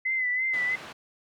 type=tone with vibrato; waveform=sine; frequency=2027 Hz; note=B6; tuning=45 cents sharp; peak=-24 dBFS; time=0.05-0.76 s; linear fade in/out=10 ms; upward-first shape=sine; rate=3 Hz; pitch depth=50 cents each way
type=band-pass noise; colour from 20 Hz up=white; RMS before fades=-43 dBFS; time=0.53-0.93 s; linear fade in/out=10 ms; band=110 to 2300 Hz; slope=12 dB/octave
effects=none